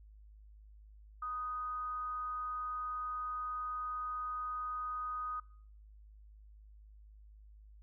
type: tone with amplitude modulation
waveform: sine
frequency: 1244.5 Hz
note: D#6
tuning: in tune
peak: -35 dBFS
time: 1.22-5.4 s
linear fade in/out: 5 ms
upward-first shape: sine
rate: 261 Hz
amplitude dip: 35%
effects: noise-tail reverb RT60 0.6 s tail -23 dB re dry + added 52 Hz sine -54 dBFS peak until 7.82 s

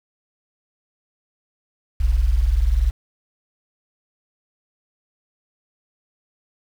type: tone pair together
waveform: sine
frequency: 41.25 / 61.74 Hz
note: E1 / B1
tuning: +2 / 0 cents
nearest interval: perfect fifth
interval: 698 cents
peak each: -17 / -16 dBFS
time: 2-2.91 s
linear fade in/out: 10 ms
effects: tanh soft clip ceiling -8 dBFS + 7-bit

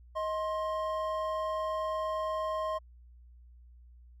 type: tone pair together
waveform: triangle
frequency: 629.7 / 1059 Hz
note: D#5 / C6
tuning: +21 / +21 cents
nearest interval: major sixth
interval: 900 cents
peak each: -31 / -32 dBFS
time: 0.15-2.79 s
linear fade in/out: 20 ms
effects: added 60 Hz sine -52 dBFS peak until 4.2 s

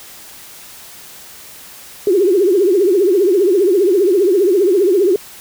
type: tone with vibrato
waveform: sine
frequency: 378.9 Hz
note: F#4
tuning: 41 cents sharp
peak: -9 dBFS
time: 2.07-5.16 s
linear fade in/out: 2 ms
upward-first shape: triangle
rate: 15 Hz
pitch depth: 210 cents each way
effects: white hiss -37 dBFS RMS until 5.4 s

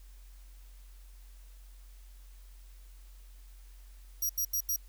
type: tone bursts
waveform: 10% pulse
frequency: 5730 Hz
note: F8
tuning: 44 cents sharp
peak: -23 dBFS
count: 4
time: 4.22-4.762 s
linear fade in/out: 5 ms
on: 74 ms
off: 82 ms
effects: added 45 Hz sine -49 dBFS peak until 4.88 s + white hiss -64 dBFS RMS until 4.88 s

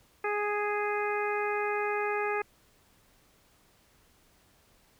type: harmonic tone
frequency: 415 Hz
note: G#4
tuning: 1 cent flat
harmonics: 1 / 2 / 3 / 4 / 5 / 6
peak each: -31 / -34 / -36 / -37 / -38 / -39 dBFS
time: 0.24-2.42 s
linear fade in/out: 5 ms
effects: pink hiss -64 dBFS RMS until 4.99 s

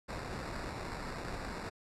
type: noise with sample-and-hold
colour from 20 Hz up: pink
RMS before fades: -41 dBFS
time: 0.08-1.7 s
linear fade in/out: 20 ms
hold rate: 3150 Hz
effects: low-pass 8000 Hz 12 dB/octave

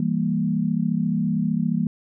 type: tone cluster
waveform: sine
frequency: 165 / 198.7 / 233.6 Hz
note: E3 / G3 / A#3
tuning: +2 / +24 / +4 cents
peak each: -24 dBFS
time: 0-1.87 s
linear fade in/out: 2 ms
effects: none

